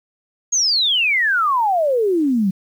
sine exponential sweep, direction down, 6700 to 182 Hz, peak -14 dBFS, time 0.52-2.51 s, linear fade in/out 10 ms, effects 8-bit

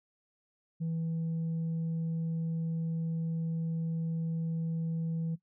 sine tone, 163.8 Hz, E3, 11 cents flat, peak -28 dBFS, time 0.8-5.36 s, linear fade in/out 20 ms, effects noise-tail reverb RT60 0.1 s tail -17 dB re dry + tanh soft clip ceiling -29 dBFS

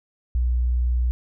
sine tone, 61 Hz, B1, 21 cents flat, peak -18 dBFS, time 0.35-1.11 s, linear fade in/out 0 ms, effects none

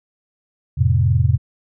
sine chord, F major, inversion none, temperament equal, 87.31 / 110 / 130.81 Hz, F2 / A2 / C3, 0 / 0 / 0 cents, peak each -17 dBFS, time 0.77-1.38 s, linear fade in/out 20 ms, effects none

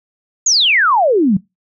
sine exponential sweep, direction down, 6980 to 174.61 Hz, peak -9 dBFS, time 0.46-1.37 s, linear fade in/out 5 ms, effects noise-tail reverb RT60 0.2 s tail -22 dB re dry

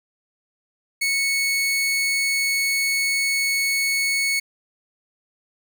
sawtooth tone, 2209 Hz, C#7, 7 cents flat, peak -16 dBFS, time 1.01-4.4 s, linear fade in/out 10 ms, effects none

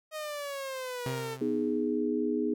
sawtooth exponential sweep, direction down, 627 to 442.1 Hz, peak -31 dBFS, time 0.11-1.38 s, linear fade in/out 50 ms
sawtooth tone with exponential decay, 130.7 Hz, C3, 1 cent flat, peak -27 dBFS, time 1.06-2.08 s, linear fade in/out 2 ms, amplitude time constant 220 ms
sine chord, G# minor, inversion first, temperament equal, 246.9 / 311.1 / 415.3 Hz, B3 / D#4 / G#4, 0 / 0 / 0 cents, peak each -31 dBFS, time 1.41-2.54 s, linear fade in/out 5 ms
effects none

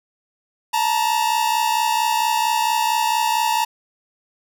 45% pulse tone pair together, 880 / 944.4 Hz, A5 / A#5, 0 / +22 cents, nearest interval minor second, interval 122 cents, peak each -20 dBFS, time 0.73-3.65 s, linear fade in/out 10 ms, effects none

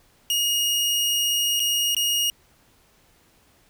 sawtooth tone with dropouts, 2867 Hz, F7, 45 cents sharp, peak -17 dBFS, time 0.3-2.3 s, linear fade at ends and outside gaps 1 ms, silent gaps 1.596-1.601 / 1.948-1.966 s, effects pink hiss -59 dBFS RMS until 3.69 s

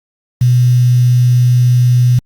sine tone with quantisation, 123.47 Hz, B2, in tune, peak -6 dBFS, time 0.41-2.19 s, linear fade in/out 5 ms, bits 5, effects Opus 48 kbps

